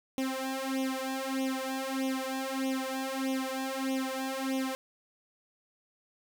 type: tone with flanger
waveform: sawtooth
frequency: 264.8 Hz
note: C4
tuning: 21 cents sharp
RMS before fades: -33 dBFS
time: 0.18-4.75 s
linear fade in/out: 0 ms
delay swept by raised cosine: 0.32 to 2.62 ms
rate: 1.6 Hz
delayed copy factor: +1
effects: none